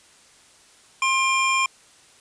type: tone pair together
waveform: square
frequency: 1060 / 2389 Hz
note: C6 / D7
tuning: +22 / +29 cents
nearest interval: octave + major second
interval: 1407 cents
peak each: -22 dBFS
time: 1.02-1.66 s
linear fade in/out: 2 ms
effects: white hiss -53 dBFS RMS until 2.2 s + resampled to 22050 Hz